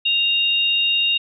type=tone pair together; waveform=sine; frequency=2794 / 3730 Hz; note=F7 / A#7; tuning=0 / 0 cents; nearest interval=perfect fourth; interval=500 cents; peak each=-17 / -21 dBFS; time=0.05-1.18 s; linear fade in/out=10 ms; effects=none